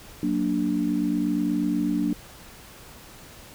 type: chord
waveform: sine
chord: Gb augmented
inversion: none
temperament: equal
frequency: 185 / 233.1 / 293.7 Hz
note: Gb3 / Bb3 / D4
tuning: 0 / 0 / 0 cents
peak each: -28 / -27 / -24 dBFS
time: 0.23-2.13 s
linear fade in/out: 2 ms
effects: pink hiss -46 dBFS RMS until 3.54 s